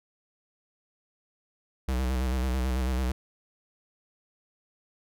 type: tone with vibrato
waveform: square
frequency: 63.9 Hz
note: C2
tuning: 40 cents flat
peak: -26 dBFS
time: 1.88-3.12 s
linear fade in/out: 5 ms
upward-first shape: square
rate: 9.1 Hz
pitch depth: 50 cents each way
effects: none